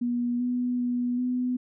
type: tone with pitch steps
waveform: sine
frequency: 241.6 / 246.8 / 244.7 / 249.8 Hz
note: B3 / B3 / B3 / B3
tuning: -38 / -1 / -16 / +20 cents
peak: -24 dBFS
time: 0.01-1.57 s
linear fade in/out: 10 ms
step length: 390 ms
effects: none